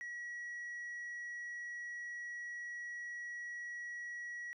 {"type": "tone", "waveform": "sine", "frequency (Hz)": 1921, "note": "B6", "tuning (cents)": -48, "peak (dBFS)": -39, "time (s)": [0.01, 4.53], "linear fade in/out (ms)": 0, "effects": ["tanh soft clip ceiling -41 dBFS"]}